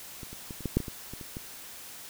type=clicks; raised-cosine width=3 ms; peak=-28 / -30 / -26 / -30 / -17 / -10 / -22 / -24 / -27 / -29 / -24 dBFS; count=11; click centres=0.232 / 0.33 / 0.508 / 0.607 / 0.657 / 0.77 / 0.803 / 0.882 / 1.136 / 1.212 / 1.369 s; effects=white hiss -45 dBFS RMS until 2.09 s